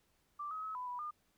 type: tone with pitch steps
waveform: sine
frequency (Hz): 1175 / 1271 / 1286 / 998 / 984 / 1211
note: D6 / D#6 / E6 / B5 / B5 / D#6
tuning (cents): +1 / +36 / -43 / +18 / -7 / -47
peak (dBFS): -39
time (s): 0.39-1.11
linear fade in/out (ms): 10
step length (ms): 120
effects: pink hiss -75 dBFS RMS until 1.37 s